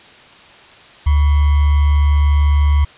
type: tone with sample-and-hold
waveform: sine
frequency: 73 Hz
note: D2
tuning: 10 cents flat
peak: -9 dBFS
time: 1.06-2.85 s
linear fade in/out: 10 ms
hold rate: 1050 Hz
effects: white hiss -42 dBFS RMS until 2.97 s + resampled to 8000 Hz